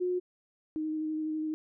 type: tone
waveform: sine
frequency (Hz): 361.3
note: F#4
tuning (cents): -41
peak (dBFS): -27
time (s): 0-0.2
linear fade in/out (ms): 20
type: tone with vibrato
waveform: sine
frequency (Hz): 311.1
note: D#4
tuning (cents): 0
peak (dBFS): -30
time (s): 0.76-1.54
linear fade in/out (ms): 0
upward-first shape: square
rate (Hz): 12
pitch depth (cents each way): 11
effects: none